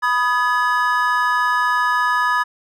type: chord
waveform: triangle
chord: G# minor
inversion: first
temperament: equal with one note detuned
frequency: 987.8 / 1244.5 / 1699.1 Hz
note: B5 / D#6 / G#6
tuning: 0 / 0 / +39 cents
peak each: -18 dBFS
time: 0.02-2.44 s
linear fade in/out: 20 ms
effects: none